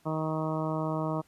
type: harmonic tone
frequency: 157.3 Hz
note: D#3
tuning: 19 cents sharp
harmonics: 1 / 2 / 3 / 4 / 5 / 6 / 7 / 8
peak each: -32 / -34 / -39 / -35 / -42 / -39 / -39 / -43 dBFS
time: 0.05-1.22 s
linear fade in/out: 20 ms
effects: pink hiss -65 dBFS RMS until 1.27 s + resampled to 32000 Hz